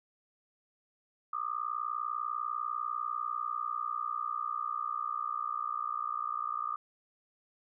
sine tone with amplitude modulation, 1215 Hz, D#6, 42 cents flat, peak -28 dBFS, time 1.33-6.76 s, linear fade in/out 5 ms, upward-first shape sine, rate 60.1 Hz, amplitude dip 100%, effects none

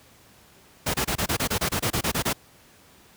pink noise bursts, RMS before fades -24 dBFS, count 14, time 0.86-2.332 s, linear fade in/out 10 ms, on 81 ms, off 26 ms, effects pink hiss -54 dBFS RMS until 3.16 s + high-pass 60 Hz 12 dB/octave

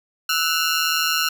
15% pulse ring-modulated tone, 1396.9 Hz, F6, in tune, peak -9 dBFS, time 0.29-1.29 s, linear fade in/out 5 ms, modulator 79.6 Hz, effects none

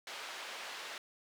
white band-pass noise, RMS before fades -45 dBFS, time 0.07-0.98 s, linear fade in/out 2 ms, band 520 to 3400 Hz, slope 12 dB/octave, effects none

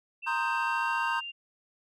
sine tone with pitch glide, 2689 to 2792 Hz, E7 to F7, +34 to -1 cents, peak -36 dBFS, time 0.22-1.32 s, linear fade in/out 20 ms, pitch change +65 cents, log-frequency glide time 0.55-1.19 s
triangle chord, C minor seventh, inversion third, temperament equal, 932.3 / 1046.5 / 1244.5 / 1568 Hz, Bb5 / C6 / Eb6 / G6, 0 / 0 / 0 / 0 cents, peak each -29 / -32 / -34 / -30 dBFS, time 0.26-1.21 s, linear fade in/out 20 ms
effects none

